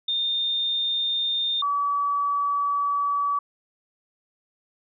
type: tone pair in turn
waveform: sine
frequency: 3632 / 1144 Hz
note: A#7 / D6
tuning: -46 / -46 cents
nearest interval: octave + minor sixth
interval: 2000 cents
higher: first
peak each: -22 / -21 dBFS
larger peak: second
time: 0.08-1.62 / 1.62-3.39 s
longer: second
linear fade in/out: 5 ms
effects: none